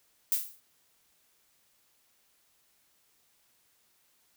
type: noise with exponential decay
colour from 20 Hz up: violet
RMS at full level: -24 dBFS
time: 0.32-0.6 s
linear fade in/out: 1 ms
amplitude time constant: 60 ms
effects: white hiss -69 dBFS RMS until 4.36 s